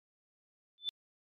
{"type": "tone with exponential growth", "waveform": "sine", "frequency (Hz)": 3520, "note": "A7", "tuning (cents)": 0, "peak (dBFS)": -28, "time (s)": [0.78, 0.89], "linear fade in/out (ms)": 0, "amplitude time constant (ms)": 23, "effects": ["MP3 64 kbps"]}